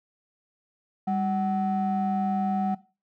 triangle ring-modulated tone, 275.9 Hz, C#4, 8 cents flat, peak -18 dBFS, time 1.07-2.75 s, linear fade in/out 10 ms, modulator 474 Hz, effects noise-tail reverb RT60 0.3 s tail -18 dB re dry + tanh soft clip ceiling -14 dBFS

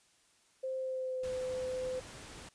sine tone with pitch glide, 523 to 511.1 Hz, C5 to C5, -1 to -41 cents, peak -34 dBFS, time 0.63-2 s, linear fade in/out 10 ms, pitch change -40 cents, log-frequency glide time 0.77-1.3 s
pink noise, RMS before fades -49 dBFS, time 1.23-2.49 s, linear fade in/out 5 ms
effects white hiss -68 dBFS RMS until 2.54 s + resampled to 22050 Hz

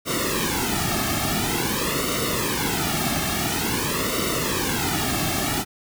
pink noise with flanger, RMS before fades -24 dBFS, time 0.05-5.65 s, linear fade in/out 50 ms, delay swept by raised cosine 1.2 to 2.06 ms, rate 0.48 Hz, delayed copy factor -0.9, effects none

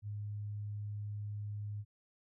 sine tone, 103.83 Hz, G#2, in tune, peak -38 dBFS, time 0.02-1.85 s, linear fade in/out 50 ms, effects none

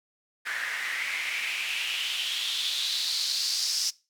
white noise with band-pass filter sweep, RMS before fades -30 dBFS, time 0.45-3.91 s, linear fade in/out 20 ms, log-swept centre 1700 to 5400 Hz, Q 4.5, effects noise-tail reverb RT60 0.3 s tail -22 dB re dry

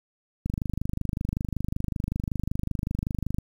click train, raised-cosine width 5 ms, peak -15 dBFS, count 75, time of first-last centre 0.46-3.385 s, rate 25.3 Hz, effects 8-bit

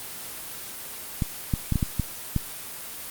clicks, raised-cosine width 5 ms, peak -10 dBFS, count 7, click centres 1.222 / 1.538 / 1.723 / 1.757 / 1.828 / 1.997 / 2.363 s, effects white hiss -37 dBFS RMS until 3.1 s + Opus 24 kbps

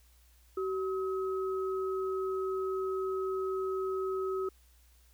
sine tone pair together, 380 / 1276.2 Hz, F#4 / D#6, +46 / +44 cents, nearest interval octave + major sixth, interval 2098 cents, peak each -31 / -39 dBFS, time 0.57-4.49 s, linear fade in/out 5 ms, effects added 60 Hz sine -60 dBFS peak until 5.13 s + white hiss -67 dBFS RMS until 5.13 s

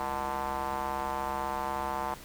square tone with band-pass filter, 68.1 Hz, C#2, 30 cents flat, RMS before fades -33 dBFS, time 0-2.14 s, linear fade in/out 0 ms, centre 930 Hz, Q 3.8, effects pink hiss -48 dBFS RMS until 2.24 s

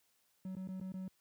triangle tone with dropouts, 187.7 Hz, F#3, 25 cents sharp, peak -38 dBFS, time 0.45-1.08 s, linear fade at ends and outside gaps 2 ms, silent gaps 0.552-0.566 / 0.675-0.687 / 0.8-0.811 / 0.921-0.94 s, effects white hiss -75 dBFS RMS until 1.2 s + high-pass 60 Hz 12 dB/octave

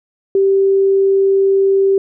sine tone, 390 Hz, G4, 9 cents flat, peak -9 dBFS, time 0.35-1.98 s, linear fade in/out 2 ms, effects none

